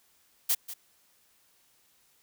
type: noise with echo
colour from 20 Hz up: blue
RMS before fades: -25 dBFS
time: 0.49-0.55 s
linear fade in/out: 10 ms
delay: 190 ms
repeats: 1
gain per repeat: -14 dB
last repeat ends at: 0.74 s
effects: white hiss -66 dBFS RMS until 2.22 s